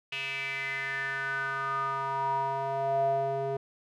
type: tone with band-pass filter sweep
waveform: square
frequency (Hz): 136.4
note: C#3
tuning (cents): -28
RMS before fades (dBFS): -31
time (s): 0.12-3.57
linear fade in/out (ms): 5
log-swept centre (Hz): 2700 to 530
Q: 6.8
effects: none